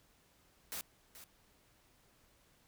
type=noise with echo; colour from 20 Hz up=white; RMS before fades=-42 dBFS; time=0.72-0.81 s; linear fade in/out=0 ms; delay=430 ms; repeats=1; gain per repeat=-12 dB; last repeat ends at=1.24 s; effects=pink hiss -69 dBFS RMS until 2.67 s